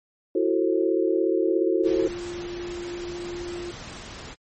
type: chord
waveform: sine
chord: F# half-diminished seventh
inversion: third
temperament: just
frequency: 333 / 370 / 444 / 532.8 Hz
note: E4 / F#4 / A4 / C5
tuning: +18 / 0 / +16 / +31 cents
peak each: -24 / -23 / -26 / -29 dBFS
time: 0.35-2.08 s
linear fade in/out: 5 ms
type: tone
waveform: sine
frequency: 349.2 Hz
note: F4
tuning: in tune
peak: -31 dBFS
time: 1.48-3.71 s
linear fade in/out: 2 ms
type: noise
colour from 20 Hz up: pink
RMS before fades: -39 dBFS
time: 1.83-4.36 s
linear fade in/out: 50 ms
effects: MP3 32 kbps